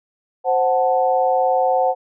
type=chord; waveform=sine; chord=F# diminished; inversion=second; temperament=equal; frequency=523.3 / 740 / 880 Hz; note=C5 / F#5 / A5; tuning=0 / 0 / 0 cents; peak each=-18 / -17 / -23 dBFS; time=0.44-1.95 s; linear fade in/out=50 ms; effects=none